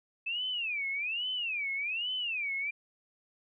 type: tone with vibrato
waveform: sine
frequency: 2572 Hz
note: E7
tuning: 43 cents flat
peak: -31 dBFS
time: 0.26-2.71 s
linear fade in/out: 10 ms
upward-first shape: sine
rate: 1.2 Hz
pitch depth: 290 cents each way
effects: none